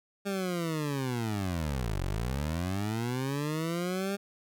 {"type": "linear two-way sweep", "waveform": "20% pulse", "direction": "down then up", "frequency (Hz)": [201.7, 43.65, 201.7], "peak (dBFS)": -25, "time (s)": [0.25, 4.17], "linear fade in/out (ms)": 20, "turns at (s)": 2.02, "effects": []}